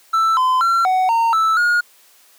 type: tone with pitch steps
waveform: triangle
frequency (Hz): 1326 / 1023 / 1361 / 746 / 918 / 1316 / 1433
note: E6 / C6 / F6 / F#5 / A#5 / E6 / F6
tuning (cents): +10 / -39 / -45 / +14 / -27 / -3 / +44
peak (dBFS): -11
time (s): 0.13-1.81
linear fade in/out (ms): 10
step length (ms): 240
effects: white hiss -51 dBFS RMS until 2.38 s + high-pass 400 Hz 12 dB/octave